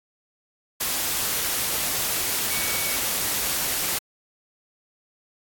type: tone in noise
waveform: sine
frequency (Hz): 2250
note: C#7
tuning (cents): +25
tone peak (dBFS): -32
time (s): 2.5-2.96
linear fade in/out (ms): 10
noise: white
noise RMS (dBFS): -25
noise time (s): 0.8-3.99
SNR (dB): -10
effects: AAC 64 kbps